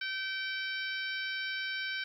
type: harmonic tone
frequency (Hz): 771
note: G5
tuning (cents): -29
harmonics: 2 / 3 / 4 / 5 / 6 / 7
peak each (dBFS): -36 / -40 / -42 / -44 / -46 / -47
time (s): 0.01-2.04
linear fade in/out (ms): 5
effects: 11-bit